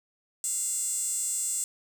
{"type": "tone with high-pass filter", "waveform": "sawtooth", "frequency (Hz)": 697, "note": "F5", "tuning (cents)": -4, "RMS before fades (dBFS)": -30, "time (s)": [0.44, 1.64], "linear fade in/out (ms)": 0, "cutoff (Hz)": 7900, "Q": 8.2, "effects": []}